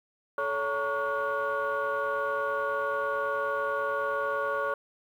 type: tone cluster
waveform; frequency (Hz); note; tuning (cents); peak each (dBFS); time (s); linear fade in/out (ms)
sine; 435.4 / 561 / 922 / 1121 / 1441; A4 / C#5 / A#5 / C#6 / F#6; -18 / +21 / -19 / +19 / -46; -35 / -30 / -39 / -31 / -32; 0.38-4.74; 2
effects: tanh soft clip ceiling -20 dBFS + 10-bit